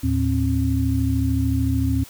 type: tone cluster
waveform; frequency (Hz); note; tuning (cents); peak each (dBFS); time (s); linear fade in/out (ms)
sine; 77.2 / 110.7 / 266.6; D#2 / A2 / C4; -13 / +11 / +33; -22; 0.03-2.04; 10
effects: white hiss -44 dBFS RMS until 2.09 s